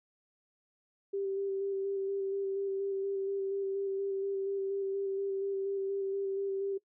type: tone with vibrato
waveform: sine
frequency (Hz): 392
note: G4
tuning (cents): 0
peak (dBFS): -31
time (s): 1.13-6.78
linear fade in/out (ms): 10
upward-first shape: square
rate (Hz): 4.2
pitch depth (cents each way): 15
effects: noise-tail reverb RT60 0.1 s tail -19 dB re dry